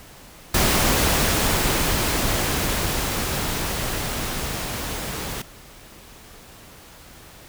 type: noise with level ramp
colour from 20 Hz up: pink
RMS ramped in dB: -18 to -30 dBFS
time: 0.54-5.42 s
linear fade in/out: 5 ms
effects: pink hiss -45 dBFS RMS until 7.48 s